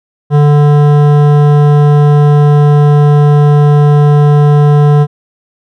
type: tone with hard clipping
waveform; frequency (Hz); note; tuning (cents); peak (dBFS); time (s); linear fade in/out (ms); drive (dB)
sine; 146.7; D3; -2; -5; 0.3-5.07; 50; 14
effects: none